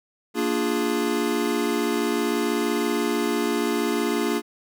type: chord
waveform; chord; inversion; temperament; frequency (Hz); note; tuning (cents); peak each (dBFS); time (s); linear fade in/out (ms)
square; Bb dominant seventh; none; equal; 233.1 / 293.7 / 349.2 / 415.3; Bb3 / D4 / F4 / Ab4; 0 / 0 / 0 / 0; -28; 0.34-4.42; 50
effects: none